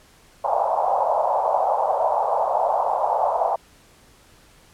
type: band-pass noise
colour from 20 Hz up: white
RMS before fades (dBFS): -21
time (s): 0.44-3.56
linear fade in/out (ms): 5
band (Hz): 570 to 930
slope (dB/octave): 48
effects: pink hiss -53 dBFS RMS until 4.73 s + low-pass 12000 Hz 12 dB/octave